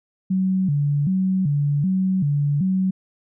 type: tone with vibrato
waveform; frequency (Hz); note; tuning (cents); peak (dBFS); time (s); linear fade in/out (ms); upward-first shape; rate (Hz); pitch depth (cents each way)
sine; 164.81; E3; 0; -17; 0.3-2.91; 10; square; 1.3; 230
effects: none